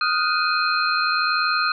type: tone cluster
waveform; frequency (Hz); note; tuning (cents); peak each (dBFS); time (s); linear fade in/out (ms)
sine; 1247 / 1419 / 1500 / 2503 / 4172; D#6 / F6 / F#6 / D#7 / C8; +3 / +27 / +23 / +10 / -6; -22 / -24 / -28 / -28 / -25; 0.01-1.72; 2
effects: none